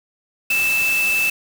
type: tone in noise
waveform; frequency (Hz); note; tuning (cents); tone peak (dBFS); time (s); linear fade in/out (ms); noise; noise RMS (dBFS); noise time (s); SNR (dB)
sine; 2637; E7; 0; -16; 0.5-1.3; 5; white; -27; 0.5-1.3; +8
effects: none